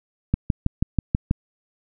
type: click train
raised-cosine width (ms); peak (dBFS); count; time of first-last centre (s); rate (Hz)
5; -6; 7; 0.34-1.311; 6.18
effects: none